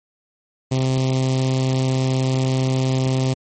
sawtooth tone with notch filter, 130.81 Hz, C3, in tune, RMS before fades -19 dBFS, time 0.71-3.34 s, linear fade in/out 10 ms, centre 1500 Hz, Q 0.7, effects MP3 32 kbps

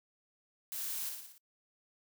blue noise with echo, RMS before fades -40 dBFS, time 0.72-1.09 s, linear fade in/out 0 ms, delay 58 ms, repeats 5, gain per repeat -4 dB, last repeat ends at 1.38 s, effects noise-tail reverb RT60 0.1 s tail -25 dB re dry

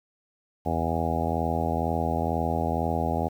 harmonic tone, 82.1 Hz, E2, 6 cents flat, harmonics 1 / 2 / 3 / 4 / 5 / 6 / 7 / 8 / 9 / 10, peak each -30 / -32 / -32 / -36 / -36 / -35 / -36 / -34 / -32 / -32 dBFS, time 0.65-3.29 s, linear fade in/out 20 ms, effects 9-bit

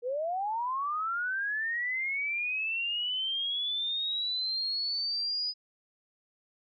sine linear sweep, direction up, 466.2 to 4978 Hz, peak -29 dBFS, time 0.02-5.54 s, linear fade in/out 50 ms, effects none

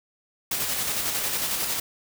white noise with tremolo, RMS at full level -26 dBFS, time 0.51-1.8 s, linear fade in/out 5 ms, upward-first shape square, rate 11 Hz, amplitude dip 30%, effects none

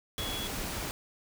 sine tone in noise, 3363 Hz, G#7, 21 cents sharp, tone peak -37 dBFS, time 0.18-0.47 s, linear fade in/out 0 ms, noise pink, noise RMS -36 dBFS, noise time 0.18-0.91 s, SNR -4 dB, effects none

